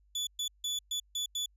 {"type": "tone bursts at uneven times", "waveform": "30% pulse", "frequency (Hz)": 3454, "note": "A7", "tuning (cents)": -33, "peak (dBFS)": -29, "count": 6, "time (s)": [[0.15, 0.27], [0.39, 0.48], [0.64, 0.79], [0.91, 1], [1.15, 1.26], [1.35, 1.46]], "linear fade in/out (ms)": 5, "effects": ["added 50 Hz sine -63 dBFS peak until 1.56 s", "resampled to 32000 Hz"]}